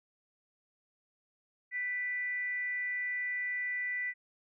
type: tone with frequency modulation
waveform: sine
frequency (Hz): 1975.5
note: B6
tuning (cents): 0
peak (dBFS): -32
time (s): 1.71-4.14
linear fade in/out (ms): 50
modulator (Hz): 450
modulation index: 0.23
effects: none